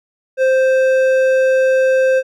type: tone with hard clipping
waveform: triangle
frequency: 523.3 Hz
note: C5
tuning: in tune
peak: -12 dBFS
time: 0.37-2.23 s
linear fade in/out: 50 ms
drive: 12 dB
effects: none